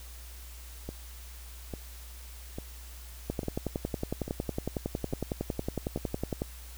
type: two click trains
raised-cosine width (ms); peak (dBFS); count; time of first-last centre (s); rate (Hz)
2; -17 / -23; 35 / 7; 3.3-6.419 / 0.89-5.975; 10.9 / 1.18
effects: added 60 Hz sine -44 dBFS peak until 6.77 s + white hiss -51 dBFS RMS until 6.77 s